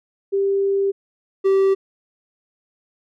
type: tone pair in turn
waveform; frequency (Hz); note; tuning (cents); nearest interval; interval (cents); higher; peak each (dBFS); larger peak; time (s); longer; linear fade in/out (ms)
sine / triangle; 394.3 / 387.8; G4 / G4; +10 / -19; unison; 29; first; -16 / -11; second; 0.32-0.92 / 1.44-1.75; first; 20
effects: none